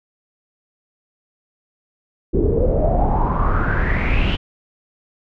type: noise with low-pass filter sweep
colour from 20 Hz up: brown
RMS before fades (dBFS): -17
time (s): 2.33-4.37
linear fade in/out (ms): 20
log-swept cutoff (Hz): 360 to 3100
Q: 7.3
effects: none